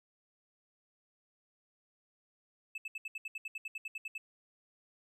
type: tone bursts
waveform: triangle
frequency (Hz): 2616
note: E7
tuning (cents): -14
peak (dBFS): -36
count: 15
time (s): 2.75-4.18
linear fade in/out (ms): 5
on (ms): 30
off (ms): 70
effects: none